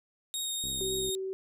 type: tone with vibrato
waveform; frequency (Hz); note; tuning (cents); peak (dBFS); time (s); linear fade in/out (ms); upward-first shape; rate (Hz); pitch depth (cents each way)
20% pulse; 3729; A#7; 0; -26; 0.34-1.15; 0; triangle; 3.7; 15
type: click train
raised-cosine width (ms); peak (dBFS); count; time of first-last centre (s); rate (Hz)
3; -32; 31; 0.64-1.092; 66.4
type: tone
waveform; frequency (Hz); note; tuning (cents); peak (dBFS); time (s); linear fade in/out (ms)
sine; 381.4; G4; -47; -32; 0.81-1.33; 0
effects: none